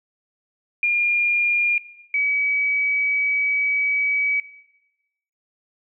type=tone pair in turn; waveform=sine; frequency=2412 / 2277 Hz; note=D7 / C#7; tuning=+46 / +46 cents; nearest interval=minor second; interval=100 cents; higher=first; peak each=-16 / -18 dBFS; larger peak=first; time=0.83-1.78 / 2.14-4.4 s; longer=second; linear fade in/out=2 ms; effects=noise-tail reverb RT60 1.0 s tail -17 dB re dry